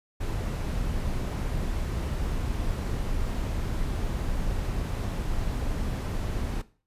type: noise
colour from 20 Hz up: brown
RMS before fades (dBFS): -29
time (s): 0.2-6.62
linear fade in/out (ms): 10
effects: noise-tail reverb RT60 0.4 s tail -17 dB re dry + resampled to 32000 Hz